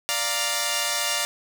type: chord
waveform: 5% pulse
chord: Bb major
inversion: first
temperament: equal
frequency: 587.3 / 698.5 / 932.3 Hz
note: D5 / F5 / Bb5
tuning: 0 / 0 / 0 cents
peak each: -16 dBFS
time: 0.09-1.25 s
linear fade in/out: 0 ms
effects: 7-bit